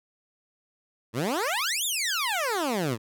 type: exponential two-way sweep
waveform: 15% pulse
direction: up then down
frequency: 103.83 to 3729 to 103.83 Hz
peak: -19 dBFS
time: 1.13-2.98 s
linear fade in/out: 50 ms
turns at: 1.85 s
effects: none